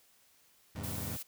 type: chord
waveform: 25% pulse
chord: E augmented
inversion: none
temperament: equal with one note detuned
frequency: 82.41 / 103.83 / 133.72 Hz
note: E2 / G#2 / B#2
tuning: 0 / 0 / +38 cents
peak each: -38 / -38 / -42 dBFS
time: 0.75-1.17 s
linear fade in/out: 10 ms
type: noise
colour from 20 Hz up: blue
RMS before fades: -42 dBFS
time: 0.83-1.23 s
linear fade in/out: 10 ms
effects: white hiss -66 dBFS RMS until 1.27 s